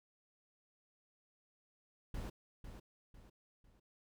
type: noise with echo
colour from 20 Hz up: brown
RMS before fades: -42 dBFS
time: 2.14-2.3 s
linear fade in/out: 5 ms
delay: 500 ms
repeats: 3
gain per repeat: -8 dB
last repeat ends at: 3.8 s
effects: none